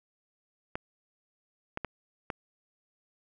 clicks, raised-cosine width 0.5 ms, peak -18 dBFS, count 4, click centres 0.755 / 1.774 / 1.847 / 2.302 s, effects none

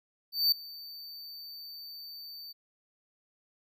square tone with ADSR envelope, 4577 Hz, D8, 45 cents flat, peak -21 dBFS, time 0.32-2.53 s, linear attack 200 ms, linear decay 3 ms, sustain -22 dB, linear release 18 ms, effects none

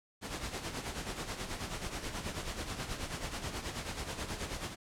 pink noise with tremolo, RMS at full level -37 dBFS, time 0.21-4.76 s, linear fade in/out 50 ms, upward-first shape sine, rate 9.3 Hz, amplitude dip 60%, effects low-pass 9000 Hz 12 dB/octave

